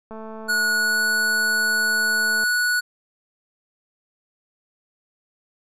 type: click train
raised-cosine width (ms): 1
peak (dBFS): -24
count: 513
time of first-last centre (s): 0.11-2.437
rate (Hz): 220
type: tone with pitch glide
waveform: square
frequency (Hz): 1459 to 1470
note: F#6 to F#6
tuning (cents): -25 to -12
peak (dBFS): -19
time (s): 0.48-2.81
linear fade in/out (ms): 20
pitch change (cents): +13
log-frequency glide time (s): 0.73-1.01
effects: resampled to 32000 Hz